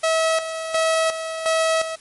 sawtooth tone with tremolo, 646 Hz, E5, 35 cents flat, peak -13 dBFS, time 0.03-1.96 s, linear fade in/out 10 ms, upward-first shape square, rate 1.4 Hz, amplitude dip 65%, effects white hiss -48 dBFS RMS until 2 s + MP3 48 kbps

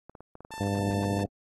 clicks, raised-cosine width 1 ms, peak -31 dBFS, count 12, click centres 0.096 / 0.152 / 0.206 / 0.354 / 0.406 / 0.449 / 0.507 / 0.539 / 0.58 / 0.673 / 0.757 / 0.789 s
sawtooth tone, 887 Hz, A5, 14 cents sharp, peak -34 dBFS, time 0.51-1.24 s, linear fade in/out 10 ms
harmonic tone, 99.9 Hz, G2, 33 cents sharp, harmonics 1 / 2 / 3 / 4 / 5 / 6 / 7, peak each -30 / -31 / -34 / -38 / -36 / -39 / -38 dBFS, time 0.6-1.26 s, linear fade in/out 5 ms
effects AAC 32 kbps

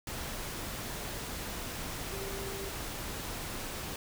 sine tone in noise, 392 Hz, G4, in tune, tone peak -41 dBFS, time 2.12-2.69 s, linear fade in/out 2 ms, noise pink, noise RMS -39 dBFS, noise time 0.07-3.96 s, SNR -5 dB, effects none

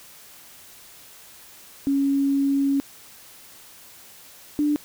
sine tone pair in turn, 277.2 / 295.4 Hz, C#4 / D4, 0 / +10 cents, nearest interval minor second, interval 110 cents, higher second, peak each -18 / -18 dBFS, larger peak neither, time 1.87-2.8 / 4.59-4.76 s, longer first, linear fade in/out 0 ms, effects white hiss -47 dBFS RMS until 4.84 s

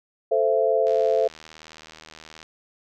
sine chord, A minor, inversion none, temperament equal with one note detuned, 440 / 523.3 / 669.6 Hz, A4 / C5 / E5, 0 / 0 / +27 cents, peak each -22 dBFS, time 0.31-1.28 s, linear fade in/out 10 ms
click train, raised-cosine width 0.2 ms, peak -25 dBFS, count 124, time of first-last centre 0.87-2.429 s, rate 78.9 Hz
effects none

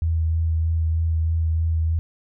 sine tone with vibrato, 81.2 Hz, E2, 26 cents flat, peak -18 dBFS, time 0.02-1.99 s, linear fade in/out 0 ms, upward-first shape sine, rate 3.2 Hz, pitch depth 17 cents each way, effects none

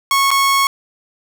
sawtooth tone with dropouts, 1100 Hz, C#6, 14 cents flat, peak -8 dBFS, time 0.11-0.67 s, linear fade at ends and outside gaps 1 ms, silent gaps 0.306-0.313 s, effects none

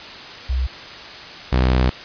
sine / sawtooth tone pair in turn, 64 / 63.3 Hz, C2 / B1, -38 / +43 cents, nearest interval unison, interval 19 cents, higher first, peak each -17 / -10 dBFS, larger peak second, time 0.49-0.67 / 1.52-1.9 s, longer second, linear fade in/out 10 ms, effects white hiss -35 dBFS RMS until 2.04 s + resampled to 11025 Hz

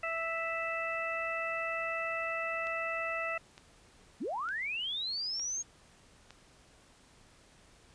harmonic tone, 659.3 Hz, E5, in tune, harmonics 1 / 2 / 3 / 4, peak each -38 / -38 / -38 / -38 dBFS, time 0.03-3.38 s, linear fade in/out 5 ms
click train, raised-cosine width 0.2 ms, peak -32 dBFS, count 5, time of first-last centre 2.67-6.306 s, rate 1.1 Hz
sine linear sweep, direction up, 164.8 to 6600 Hz, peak -33 dBFS, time 4.2-5.63 s, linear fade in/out 20 ms
effects pink hiss -61 dBFS RMS until 7.94 s + resampled to 22050 Hz

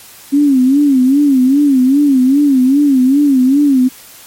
sine tone with vibrato, 272.1 Hz, C#4, 32 cents flat, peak -6 dBFS, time 0.32-3.89 s, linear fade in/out 20 ms, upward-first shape sine, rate 2.5 Hz, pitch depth 130 cents each way, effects white hiss -37 dBFS RMS until 4.26 s + MP3 64 kbps

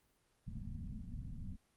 pink low-pass noise, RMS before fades -45 dBFS, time 0.46-1.57 s, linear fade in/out 20 ms, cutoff 250 Hz, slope 96 dB/octave, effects pink hiss -75 dBFS RMS until 1.76 s + Opus 32 kbps

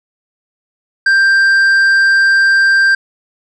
sine tone with tanh clipping, 1580 Hz, G6, 13 cents sharp, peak -8 dBFS, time 1.06-2.95 s, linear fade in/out 5 ms, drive 6 dB, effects none

